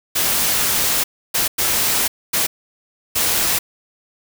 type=noise bursts at uneven times; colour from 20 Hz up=white; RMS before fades=-18 dBFS; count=5; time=0.15-1.04 / 1.34-1.48 / 1.58-2.08 / 2.33-2.47 / 3.15-3.59 s; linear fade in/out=10 ms; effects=none